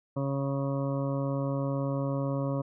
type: harmonic tone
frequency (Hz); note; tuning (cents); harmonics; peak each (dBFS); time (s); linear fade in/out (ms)
138; C#3; -7; 1 / 2 / 3 / 4 / 5 / 7 / 8 / 9; -30 / -33 / -42 / -34 / -46 / -44 / -43 / -49; 0.16-2.62; 10
effects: none